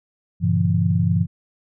sine chord, G diminished seventh, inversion none, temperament just, 98 / 117.6 / 141.12 / 169.34 Hz, G2 / Bb2 / Db3 / Fb3, 0 / +16 / +31 / +47 cents, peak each -20 / -24 / -25 / -19 dBFS, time 0.4-1.27 s, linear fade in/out 50 ms, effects none

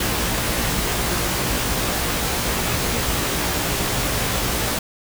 pink noise with comb filter, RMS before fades -22 dBFS, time 0-4.79 s, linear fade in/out 5 ms, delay 17 ms, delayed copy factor +0.65, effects none

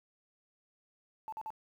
sine tone bursts, 876 Hz, A5, 8 cents flat, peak -37 dBFS, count 3, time 1.28-1.504 s, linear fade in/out 0 ms, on 44 ms, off 46 ms, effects tanh soft clip ceiling -33 dBFS + 11-bit

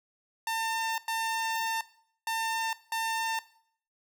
sawtooth tone bursts at uneven times, 901 Hz, A5, 41 cents sharp, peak -25 dBFS, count 4, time 0.47-0.98 / 1.08-1.81 / 2.27-2.73 / 2.92-3.39 s, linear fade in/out 2 ms, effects noise-tail reverb RT60 0.6 s tail -18 dB re dry

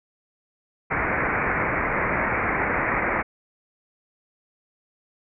white low-pass noise, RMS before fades -24 dBFS, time 0.9-3.23 s, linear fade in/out 20 ms, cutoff 2300 Hz, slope 96 dB/octave, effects none

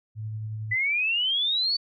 sine tone with tremolo, 108.5 Hz, A2, 24 cents flat, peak -29 dBFS, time 0.15-0.76 s, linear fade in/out 50 ms, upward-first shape triangle, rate 11 Hz, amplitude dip 25%
sine exponential sweep, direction up, 1975.5 to 4554 Hz, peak -22 dBFS, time 0.71-1.77 s, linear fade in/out 10 ms
effects none

